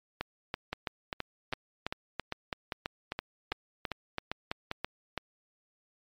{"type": "two click trains", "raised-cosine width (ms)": 0.3, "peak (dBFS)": [-16, -17], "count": [16, 11], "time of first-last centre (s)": [[0.21, 5.177], [0.73, 4.714]], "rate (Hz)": [3.02, 2.51], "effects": ["MP3 96 kbps"]}